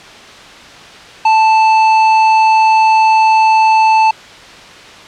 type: tone with tanh clipping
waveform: triangle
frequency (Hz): 880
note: A5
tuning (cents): 0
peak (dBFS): -8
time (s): 1.25-4.11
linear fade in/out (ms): 5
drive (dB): 18
effects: white hiss -34 dBFS RMS until 5.07 s + low-pass 4000 Hz 12 dB/octave